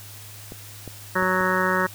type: clicks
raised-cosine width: 2 ms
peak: -23 dBFS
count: 4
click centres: 0.521 / 0.877 / 1.226 / 1.409 s
type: harmonic tone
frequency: 185.3 Hz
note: F#3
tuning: 3 cents sharp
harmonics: 1 / 2 / 3 / 5 / 6 / 7 / 8 / 9 / 10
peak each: -28 / -28 / -28 / -28 / -28 / -28 / -28 / -28 / -28 dBFS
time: 1.15-1.87 s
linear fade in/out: 10 ms
effects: added 103 Hz sine -43 dBFS peak until 1.94 s + white hiss -43 dBFS RMS until 1.94 s